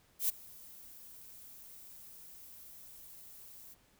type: noise with ADSR envelope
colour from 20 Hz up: violet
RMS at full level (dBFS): -29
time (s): 0.19-3.75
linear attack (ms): 100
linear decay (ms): 14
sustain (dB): -24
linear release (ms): 26
effects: pink hiss -68 dBFS RMS until 3.99 s